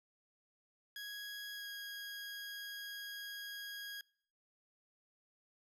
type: tone with pitch glide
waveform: 20% pulse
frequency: 1659 to 1642.8 Hz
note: G#6 to G#6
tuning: -2 to -19 cents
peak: -39 dBFS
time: 0.96-4.01 s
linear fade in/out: 2 ms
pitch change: -17 cents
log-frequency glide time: 1.54-1.68 s
effects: noise-tail reverb RT60 0.6 s tail -25 dB re dry